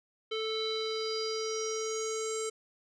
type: tone with low-pass filter sweep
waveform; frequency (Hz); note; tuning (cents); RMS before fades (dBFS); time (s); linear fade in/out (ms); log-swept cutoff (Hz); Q
square; 440; A4; 0; -34; 0.31-2.5; 10; 3500 to 7900; 7.8
effects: none